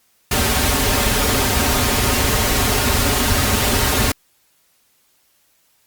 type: noise with comb filter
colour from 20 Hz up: pink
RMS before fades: -17 dBFS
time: 0.31-4.12 s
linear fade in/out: 5 ms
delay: 6 ms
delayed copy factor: -0.85
effects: white hiss -60 dBFS RMS until 5.86 s + Opus 48 kbps